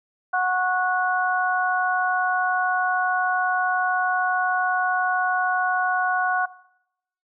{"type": "harmonic tone", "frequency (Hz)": 367.2, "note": "F#4", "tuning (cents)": -13, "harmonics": [2, 3, 4], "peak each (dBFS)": [-22, -27, -23], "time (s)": [0.33, 6.46], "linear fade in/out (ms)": 10, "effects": ["noise-tail reverb RT60 0.8 s tail -20 dB re dry"]}